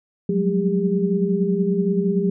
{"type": "tone cluster", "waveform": "sine", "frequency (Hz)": [181, 191.6, 207.5, 401.6], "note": ["F#3", "G3", "G#3", "G4"], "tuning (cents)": [-38, -39, -1, 42], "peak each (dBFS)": [-21, -24, -26, -22], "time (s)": [0.29, 2.3], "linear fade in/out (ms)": 5, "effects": []}